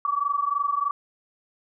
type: tone pair together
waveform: sine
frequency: 1134.8 / 1158 Hz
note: C#6 / D6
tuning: +40 / -25 cents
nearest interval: unison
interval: 35 cents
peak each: -25 dBFS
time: 0.05-0.91 s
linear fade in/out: 2 ms
effects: none